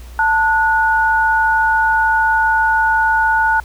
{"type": "tone pair together", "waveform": "sine", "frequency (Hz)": [887, 1460.5], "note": ["A5", "F#6"], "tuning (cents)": [14, -23], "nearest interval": "major sixth", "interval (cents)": 863, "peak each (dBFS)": -14, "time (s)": [0.19, 3.6], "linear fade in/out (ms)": 2, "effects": ["added 60 Hz sine -32 dBFS peak until 3.64 s", "pink hiss -44 dBFS RMS until 3.64 s"]}